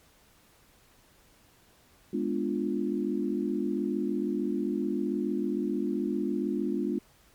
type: chord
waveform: sine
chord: G# diminished seventh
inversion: none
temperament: equal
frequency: 207.7 / 246.9 / 293.7 / 349.2 Hz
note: G#3 / B3 / D4 / F4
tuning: 0 / 0 / 0 / 0 cents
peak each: -32 / -33 / -32 / -32 dBFS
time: 2.13-6.99 s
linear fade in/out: 5 ms
effects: pink hiss -61 dBFS RMS until 7.34 s + MP3 96 kbps